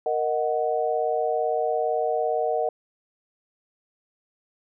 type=chord; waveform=sine; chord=D# minor; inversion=second; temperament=equal; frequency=466.2 / 622.3 / 740 Hz; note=A#4 / D#5 / F#5; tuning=0 / 0 / 0 cents; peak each=-26 dBFS; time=0.06-2.69 s; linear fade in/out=2 ms; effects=none